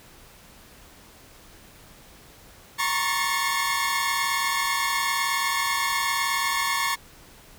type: tone cluster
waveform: sawtooth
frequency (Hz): 934 / 1079 / 1118 / 1758 / 2166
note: A#5 / C#6 / C#6 / A6 / C#7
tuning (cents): +3 / -47 / +14 / -2 / -41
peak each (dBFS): -26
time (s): 2.78-6.96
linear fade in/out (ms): 20
effects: pink hiss -50 dBFS RMS until 7.58 s